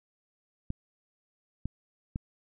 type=clicks; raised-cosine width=5 ms; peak=-20 dBFS; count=3; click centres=0.704 / 1.656 / 2.159 s; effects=none